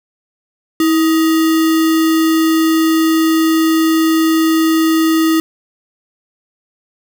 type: tone with sample-and-hold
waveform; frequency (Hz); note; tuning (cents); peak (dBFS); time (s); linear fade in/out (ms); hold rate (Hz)
sine; 322.5; E4; -38; -9; 0.8-5.4; 2; 1575
effects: none